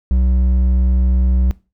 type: tone with hard clipping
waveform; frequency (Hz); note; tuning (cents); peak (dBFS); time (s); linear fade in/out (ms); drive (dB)
sine; 62.9; B1; +32; -13; 0.11-1.51; 0; 6
effects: noise-tail reverb RT60 0.3 s tail -20 dB re dry